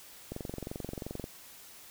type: click train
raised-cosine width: 2 ms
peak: -24 dBFS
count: 22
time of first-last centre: 0.32-1.241 s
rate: 22.8 Hz
effects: white hiss -52 dBFS RMS until 1.9 s